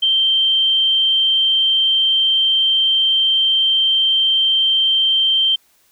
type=tone; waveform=sine; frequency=3136 Hz; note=G7; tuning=in tune; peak=-12 dBFS; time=0.02-5.56 s; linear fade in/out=10 ms; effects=white hiss -57 dBFS RMS until 5.91 s